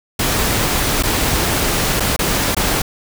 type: noise with dropouts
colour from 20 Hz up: pink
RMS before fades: -17 dBFS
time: 0.19-2.82 s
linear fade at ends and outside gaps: 5 ms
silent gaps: 1.026-1.034 / 1.999-2.003 / 2.164-2.19 / 2.548-2.566 s
effects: none